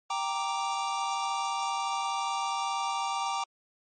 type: chord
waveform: square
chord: G minor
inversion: none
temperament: equal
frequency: 784 / 932.3 / 1174.7 Hz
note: G5 / Bb5 / D6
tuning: 0 / 0 / 0 cents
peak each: -34 dBFS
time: 0.1-3.44 s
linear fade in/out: 5 ms
effects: MP3 32 kbps